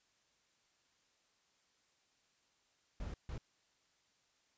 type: noise bursts at uneven times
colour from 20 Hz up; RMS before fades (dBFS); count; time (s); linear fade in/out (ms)
brown; -43; 2; 3-3.14 / 3.29-3.38; 2
effects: white hiss -75 dBFS RMS until 4.57 s + resampled to 16000 Hz